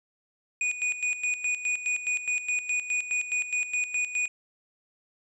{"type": "tone with tremolo", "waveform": "square", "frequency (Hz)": 2469, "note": "D#7", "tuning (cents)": -14, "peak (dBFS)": -25, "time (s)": [0.61, 4.28], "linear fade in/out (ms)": 2, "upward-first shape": "square", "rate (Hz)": 4.8, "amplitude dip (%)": 70, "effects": ["resampled to 22050 Hz"]}